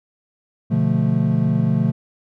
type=chord; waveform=triangle; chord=B half-diminished seventh; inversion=none; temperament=equal; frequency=123.47 / 146.83 / 174.61 / 220 Hz; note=B2 / D3 / F3 / A3; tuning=0 / 0 / 0 / 0 cents; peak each=-19 dBFS; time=0.7-1.92 s; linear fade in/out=20 ms; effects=none